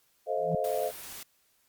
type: chord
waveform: sine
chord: F dominant seventh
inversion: first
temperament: just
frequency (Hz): 436.5 / 523.8 / 628.6 / 698.5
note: A4 / C5 / Eb5 / F5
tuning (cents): -14 / +2 / +18 / 0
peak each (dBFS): -34 / -32 / -32 / -33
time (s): 0.26-0.92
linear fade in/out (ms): 50
type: tone with exponential growth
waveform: sine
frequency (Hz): 164.81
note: E3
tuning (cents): 0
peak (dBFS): -24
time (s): 0.37-0.55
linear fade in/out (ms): 2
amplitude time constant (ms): 39
type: noise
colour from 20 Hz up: white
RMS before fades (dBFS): -43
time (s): 0.64-1.23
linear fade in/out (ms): 2
effects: white hiss -69 dBFS RMS until 1.68 s + Opus 48 kbps